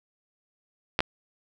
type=clicks; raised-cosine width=0.3 ms; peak=-6 dBFS; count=2; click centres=0.991 / 1.005 s; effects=none